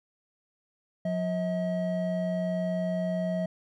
triangle tone pair together, 179.3 / 639 Hz, F3 / D#5, +46 / +46 cents, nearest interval octave + minor seventh, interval 2200 cents, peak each -27 / -28 dBFS, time 1.05-3.46 s, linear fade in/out 5 ms, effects none

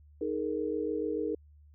sine chord, D# suspended fourth, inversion none, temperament equal with one note detuned, 311.1 / 419.4 / 466.2 Hz, D#4 / G#4 / A#4, 0 / +17 / 0 cents, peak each -34 dBFS, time 0.21-1.35 s, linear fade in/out 5 ms, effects added 74 Hz sine -54 dBFS peak until 1.74 s

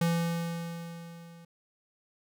square tone with level ramp, 168.6 Hz, E3, 39 cents sharp, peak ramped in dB -24 to -50 dBFS, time 0.01-1.45 s, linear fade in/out 5 ms, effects none

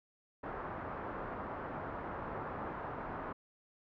white low-pass noise, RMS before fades -42 dBFS, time 0.43-3.33 s, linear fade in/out 10 ms, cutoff 1300 Hz, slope 24 dB/octave, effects none

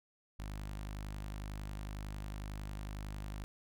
sawtooth tone with notch filter, 51 Hz, G#1, 31 cents flat, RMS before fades -43 dBFS, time 0.39-3.44 s, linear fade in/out 0 ms, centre 430 Hz, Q 1.5, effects none

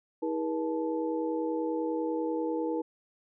sine tone cluster, 320.5 / 410.6 / 480.7 / 871 Hz, E4 / G#4 / B4 / A5, -49 / -20 / -47 / -18 cents, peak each -31 / -40 / -32 / -39 dBFS, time 0.22-2.82 s, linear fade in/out 10 ms, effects none

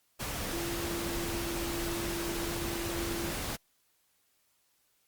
sine tone in noise, 340.3 Hz, F4, 45 cents flat, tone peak -36 dBFS, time 0.52-3.32 s, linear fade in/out 20 ms, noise pink, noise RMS -36 dBFS, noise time 0.19-3.57 s, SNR -3 dB, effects white hiss -72 dBFS RMS until 5.07 s + Opus 48 kbps

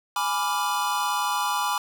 square chord, G# diminished seventh, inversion none, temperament equal, 830.6 / 987.8 / 1174.7 / 1396.9 Hz, G#5 / B5 / D6 / F6, 0 / 0 / 0 / 0 cents, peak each -30 / -28 / -29 / -34 dBFS, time 0.16-1.78 s, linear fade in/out 2 ms, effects none

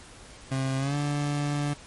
30% pulse tone with pitch glide, 133.3 to 145.36 Hz, C3 to D3, +33 to -17 cents, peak -23 dBFS, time 0.51-1.74 s, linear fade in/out 10 ms, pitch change +150 cents, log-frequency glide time 0.78-0.96 s, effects pink hiss -48 dBFS RMS until 1.86 s + MP3 48 kbps

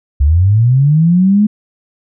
sine linear sweep, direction up, 65.9 to 214.6 Hz, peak -6 dBFS, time 0.2-1.47 s, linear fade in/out 10 ms, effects none

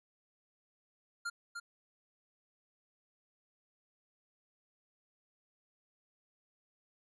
square tone with echo, 1400 Hz, F6, 4 cents sharp, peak -36 dBFS, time 1.25-1.3 s, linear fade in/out 10 ms, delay 300 ms, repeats 1, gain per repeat -5 dB, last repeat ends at 1.6 s, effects resampled to 22050 Hz

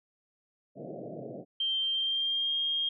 white band-pass noise, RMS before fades -41 dBFS, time 0.75-1.45 s, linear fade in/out 50 ms, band 120 to 680 Hz, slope 96 dB/octave
sine tone with pitch glide, 3148 to 3229 Hz, G7 to G#7, +7 to -49 cents, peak -27 dBFS, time 1.6-2.89 s, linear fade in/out 5 ms, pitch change +44 cents, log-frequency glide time 1.89-2.55 s
effects none

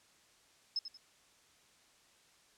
sine tone with echo, 5180 Hz, E8, 31 cents flat, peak -31 dBFS, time 0.76-0.79 s, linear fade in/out 2 ms, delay 91 ms, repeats 2, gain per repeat -10 dB, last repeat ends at 0.972 s, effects white hiss -66 dBFS RMS until 2.57 s + low-pass 8000 Hz 12 dB/octave

